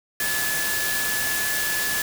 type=tone in noise; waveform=sine; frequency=1719 Hz; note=A6; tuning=41 cents flat; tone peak=-26 dBFS; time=0.2-2.02 s; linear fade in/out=2 ms; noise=white; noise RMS=-26 dBFS; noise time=0.2-2.02 s; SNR=-3 dB; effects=none